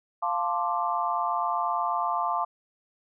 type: chord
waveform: sine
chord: D minor seventh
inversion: first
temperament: equal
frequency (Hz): 698.5 / 880 / 1046.5 / 1174.7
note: F5 / A5 / C6 / D6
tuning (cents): 0 / 0 / 0 / 0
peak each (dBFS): -30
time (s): 0.22-2.45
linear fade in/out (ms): 10
effects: none